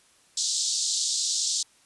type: band-pass noise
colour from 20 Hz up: white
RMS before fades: -27 dBFS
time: 0.37-1.63 s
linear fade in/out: 5 ms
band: 3700 to 7900 Hz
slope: 48 dB/octave
effects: white hiss -60 dBFS RMS until 1.85 s + resampled to 24000 Hz